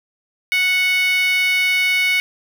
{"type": "tone with high-pass filter", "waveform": "10% pulse", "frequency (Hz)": 738, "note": "F#5", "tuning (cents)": -5, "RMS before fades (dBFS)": -17, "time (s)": [0.52, 2.2], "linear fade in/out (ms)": 0, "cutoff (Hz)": 2100, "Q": 5.9, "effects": []}